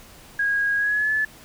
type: tone with pitch glide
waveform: sine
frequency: 1641 to 1729.6 Hz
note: G#6 to A6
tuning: -21 to -30 cents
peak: -19 dBFS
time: 0.39-1.25 s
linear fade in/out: 5 ms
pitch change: +91 cents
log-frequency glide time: 0.76-1.12 s
effects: pink hiss -47 dBFS RMS until 1.44 s